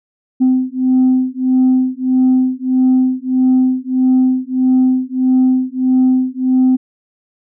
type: beating tone pair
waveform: sine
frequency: 256.4 / 258 Hz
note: C4 / C4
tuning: -35 / -24 cents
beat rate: 1.6 Hz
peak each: -12 dBFS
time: 0.4-6.77 s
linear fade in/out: 20 ms
effects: tanh soft clip ceiling -5 dBFS